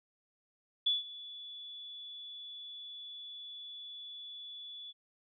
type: tone with ADSR envelope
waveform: sine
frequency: 3438 Hz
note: A7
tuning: 41 cents flat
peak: -25 dBFS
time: 0.86-4.93 s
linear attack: 9 ms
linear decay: 160 ms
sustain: -19 dB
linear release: 32 ms
effects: none